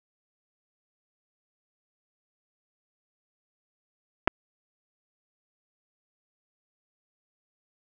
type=clicks; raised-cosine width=0.5 ms; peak=-6 dBFS; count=2; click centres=4.275 / 4.278 s; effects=none